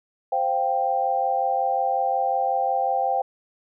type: chord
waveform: sine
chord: C suspended fourth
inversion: none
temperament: equal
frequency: 523.3 / 698.5 / 784 Hz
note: C5 / F5 / G5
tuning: 0 / 0 / 0 cents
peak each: -27 / -26 / -22 dBFS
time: 0.32-3.22 s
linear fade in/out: 5 ms
effects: none